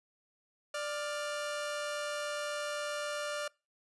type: tone pair together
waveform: sawtooth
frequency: 590 / 1406.5 Hz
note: D5 / F6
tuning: +8 / +12 cents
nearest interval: octave + minor third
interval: 1504 cents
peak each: -32 / -37 dBFS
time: 0.74-3.48 s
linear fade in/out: 5 ms
effects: noise-tail reverb RT60 0.3 s tail -26 dB re dry + resampled to 24000 Hz